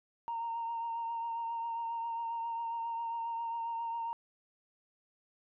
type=tone with vibrato; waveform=sine; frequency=924 Hz; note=A#5; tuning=16 cents flat; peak=-33 dBFS; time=0.28-4.13 s; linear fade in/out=0 ms; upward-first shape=triangle; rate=7.4 Hz; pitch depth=26 cents each way; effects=tanh soft clip ceiling -30 dBFS